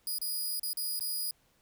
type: tone with dropouts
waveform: 5% pulse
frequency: 4928 Hz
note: D#8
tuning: 17 cents flat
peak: -25 dBFS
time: 0.07-1.31 s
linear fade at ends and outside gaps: 2 ms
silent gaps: 0.185-0.215 / 0.596-0.631 / 0.732-0.771 / 0.994-1.008 s
effects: pink hiss -69 dBFS RMS until 1.61 s